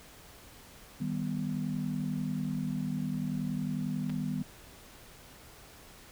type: chord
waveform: sine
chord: Eb augmented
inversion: none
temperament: equal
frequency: 155.56 / 196 / 246.9 Hz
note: Eb3 / G3 / B3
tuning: 0 / 0 / 0 cents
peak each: -35 dBFS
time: 1-4.43 s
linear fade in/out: 10 ms
type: clicks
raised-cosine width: 0.3 ms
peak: -30 / -30 dBFS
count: 2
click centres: 4.096 / 4.101 s
effects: pink hiss -53 dBFS RMS until 6.11 s